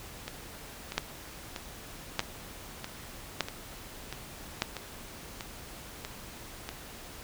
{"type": "two click trains", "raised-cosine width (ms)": 0.2, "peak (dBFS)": [-9, -19], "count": [4, 11], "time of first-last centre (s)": [[0.98, 4.621], [0.28, 6.69]], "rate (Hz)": [0.824, 1.56], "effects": ["pink hiss -46 dBFS RMS until 7.23 s"]}